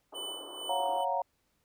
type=band-pass noise; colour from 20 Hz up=pink; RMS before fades=-47 dBFS; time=0.12-1.02 s; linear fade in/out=10 ms; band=310 to 1200 Hz; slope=48 dB/octave
type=tone with tremolo; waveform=square; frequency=3000 Hz; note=F#7; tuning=23 cents sharp; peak=-37 dBFS; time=0.14-1.05 s; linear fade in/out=20 ms; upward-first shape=sine; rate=2.2 Hz; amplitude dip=70%
type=chord; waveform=sine; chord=Gb major seventh; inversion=second; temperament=equal; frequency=554.4 / 698.5 / 740 / 932.3 Hz; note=Db5 / F5 / Gb5 / Bb5; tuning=0 / 0 / 0 / 0 cents; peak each=-35 / -34 / -34 / -32 dBFS; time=0.69-1.22 s; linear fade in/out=5 ms
effects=pink hiss -75 dBFS RMS until 1.64 s